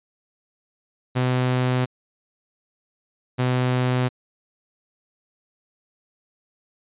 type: tone pair in turn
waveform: sawtooth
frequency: 126.7 / 126.26 Hz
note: B2 / B2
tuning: +45 / +39 cents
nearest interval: unison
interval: 6 cents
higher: first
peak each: -15 dBFS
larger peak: neither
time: 1.15-1.86 / 3.38-4.09 s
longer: neither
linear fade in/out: 20 ms
effects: resampled to 8000 Hz